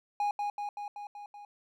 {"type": "tone with echo", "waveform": "triangle", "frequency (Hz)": 823, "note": "G#5", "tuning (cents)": -16, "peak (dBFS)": -25, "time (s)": [0.2, 0.31], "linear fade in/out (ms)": 2, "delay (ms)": 190, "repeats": 6, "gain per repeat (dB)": -3, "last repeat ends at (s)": 1.45, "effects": []}